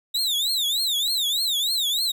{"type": "tone with vibrato", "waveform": "40% pulse", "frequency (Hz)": 3761, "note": "A#7", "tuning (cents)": 15, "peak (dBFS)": -20, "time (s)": [0.14, 2.12], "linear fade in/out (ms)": 10, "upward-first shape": "triangle", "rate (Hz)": 3.3, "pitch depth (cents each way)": 240, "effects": []}